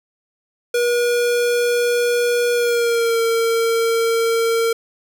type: tone with pitch glide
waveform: square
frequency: 480.9 to 457.9 Hz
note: B4 to A#4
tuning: -46 to -31 cents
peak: -16 dBFS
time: 0.74-4.73 s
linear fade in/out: 5 ms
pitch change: -85 cents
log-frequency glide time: 2.53-3.2 s
effects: none